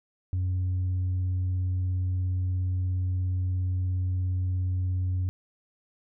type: tone with tanh clipping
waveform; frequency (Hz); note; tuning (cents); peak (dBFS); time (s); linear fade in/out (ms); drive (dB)
sine; 91.7; F#2; -15; -25; 0.33-5.29; 0; 1
effects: none